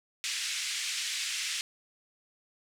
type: band-pass noise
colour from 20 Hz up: pink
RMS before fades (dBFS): -34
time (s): 0.24-1.61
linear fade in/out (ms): 0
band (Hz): 2100 to 8400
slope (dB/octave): 24
effects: none

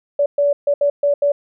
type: tone bursts at uneven times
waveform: sine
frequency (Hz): 574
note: D5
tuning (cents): -40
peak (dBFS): -12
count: 6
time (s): 0.19-0.26 / 0.38-0.53 / 0.67-0.74 / 0.81-0.9 / 1.03-1.14 / 1.22-1.32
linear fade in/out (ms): 5
effects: none

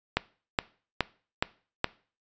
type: click train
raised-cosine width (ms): 0.3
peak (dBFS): -7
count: 5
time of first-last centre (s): 0.17-1.844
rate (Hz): 2.39
effects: noise-tail reverb RT60 0.4 s tail -20 dB re dry + resampled to 16000 Hz

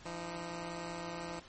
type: tone pair together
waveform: 10% pulse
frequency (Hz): 170.61 / 311.1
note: F3 / D#4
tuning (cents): -40 / 0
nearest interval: minor seventh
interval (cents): 1040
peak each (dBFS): -33 / -37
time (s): 0.05-1.4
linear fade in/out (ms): 10
effects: pink hiss -55 dBFS RMS until 1.48 s + MP3 32 kbps

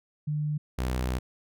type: tone pair in turn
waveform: sine / sawtooth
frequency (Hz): 150 / 63.07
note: D3 / B1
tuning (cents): +37 / +37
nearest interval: octave + minor third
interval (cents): 1500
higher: first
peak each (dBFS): -26 / -23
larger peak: second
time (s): 0.27-0.58 / 0.78-1.19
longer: second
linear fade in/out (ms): 10
effects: none

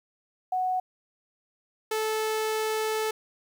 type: tone pair in turn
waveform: sine / sawtooth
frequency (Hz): 740 / 436.1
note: F#5 / A4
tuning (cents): 0 / -15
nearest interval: major sixth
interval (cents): 915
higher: first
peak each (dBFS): -24 / -22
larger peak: second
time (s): 0.52-0.8 / 1.91-3.11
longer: second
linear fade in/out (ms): 5
effects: 10-bit

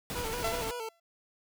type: noise with tremolo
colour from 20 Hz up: pink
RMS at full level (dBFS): -36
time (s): 0.1-0.71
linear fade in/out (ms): 0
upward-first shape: sine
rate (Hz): 14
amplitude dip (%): 30
type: tone with vibrato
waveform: 25% pulse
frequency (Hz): 466.2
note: A#4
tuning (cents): 0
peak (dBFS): -32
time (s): 0.15-0.89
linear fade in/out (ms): 5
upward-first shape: square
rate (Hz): 5.4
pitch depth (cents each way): 75
type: tone with exponential decay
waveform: sawtooth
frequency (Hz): 675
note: E5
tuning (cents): +41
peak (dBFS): -25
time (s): 0.44-1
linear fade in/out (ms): 5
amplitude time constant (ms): 120
effects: none

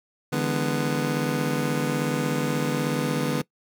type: chord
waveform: 25% pulse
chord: E dominant seventh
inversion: third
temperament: just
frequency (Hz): 148.33 / 164.81 / 206 / 247.2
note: D3 / E3 / G#3 / B3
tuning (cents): +18 / 0 / -14 / +2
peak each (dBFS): -23 / -29 / -28 / -24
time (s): 0.32-3.42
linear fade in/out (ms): 10
effects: noise-tail reverb RT60 0.1 s tail -21 dB re dry

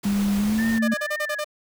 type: noise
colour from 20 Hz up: pink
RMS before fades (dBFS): -34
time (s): 0.03-0.79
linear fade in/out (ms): 10
type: tone with pitch glide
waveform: sine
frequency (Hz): 201.5 to 224.9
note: G3 to A3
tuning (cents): +48 to +38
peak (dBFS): -19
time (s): 0.05-0.94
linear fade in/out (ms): 5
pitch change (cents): +190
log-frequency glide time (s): 0.38-0.62
type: tone with vibrato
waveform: sine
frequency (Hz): 1744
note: A6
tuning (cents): -16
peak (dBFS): -28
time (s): 0.58-1.4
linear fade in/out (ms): 10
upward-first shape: sine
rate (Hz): 2.1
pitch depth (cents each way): 80
type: tone bursts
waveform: sawtooth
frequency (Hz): 601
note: D5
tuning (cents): +40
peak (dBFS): -21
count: 7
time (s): 0.82-1.445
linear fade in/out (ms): 10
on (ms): 61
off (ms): 33
effects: none

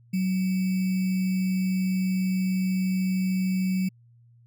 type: tone with sample-and-hold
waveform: sine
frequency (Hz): 186.8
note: F#3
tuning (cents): +17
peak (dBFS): -22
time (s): 0.13-3.89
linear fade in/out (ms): 10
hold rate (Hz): 2450
effects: added 118 Hz sine -53 dBFS peak until 4.46 s

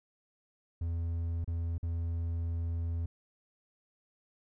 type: tone with dropouts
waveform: triangle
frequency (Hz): 83.9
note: E2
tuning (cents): +31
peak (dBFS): -29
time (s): 0.81-3.06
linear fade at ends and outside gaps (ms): 5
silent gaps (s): 1.445-1.476 / 1.781-1.829
effects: none

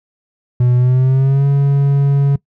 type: tone with pitch glide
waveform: triangle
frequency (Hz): 123.47 to 140.2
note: B2 to C#3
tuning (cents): 0 to +20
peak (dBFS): -7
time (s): 0.6-2.36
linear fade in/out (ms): 5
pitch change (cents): +220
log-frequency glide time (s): 0.76-1.46
effects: noise-tail reverb RT60 0.1 s tail -21 dB re dry

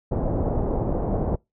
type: low-pass noise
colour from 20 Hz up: pink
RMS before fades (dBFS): -24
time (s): 0.11-1.36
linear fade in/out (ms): 10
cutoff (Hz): 750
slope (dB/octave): 24
effects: noise-tail reverb RT60 0.2 s tail -25 dB re dry

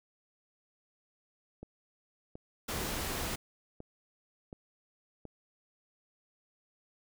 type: click train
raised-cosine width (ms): 2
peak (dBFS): -31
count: 6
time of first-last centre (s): 1.63-5.253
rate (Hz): 1.38
type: noise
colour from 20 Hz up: pink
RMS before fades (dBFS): -36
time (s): 2.68-3.36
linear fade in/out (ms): 10
effects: none

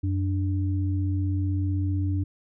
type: tone pair together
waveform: sine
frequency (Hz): 92.5 / 293.2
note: F#2 / D4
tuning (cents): 0 / -3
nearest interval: octave + minor sixth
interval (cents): 1997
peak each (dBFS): -23 / -31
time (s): 0.03-2.24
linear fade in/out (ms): 10
effects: none

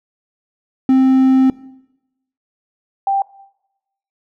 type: tone pair in turn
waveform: triangle / sine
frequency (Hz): 262.6 / 786.9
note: C4 / G5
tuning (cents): +6 / +6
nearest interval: octave + perfect fifth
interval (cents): 1900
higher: second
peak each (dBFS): -6 / -13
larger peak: first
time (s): 0.89-1.5 / 3.07-3.22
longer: first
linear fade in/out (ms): 2
effects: noise-tail reverb RT60 0.9 s tail -20 dB re dry

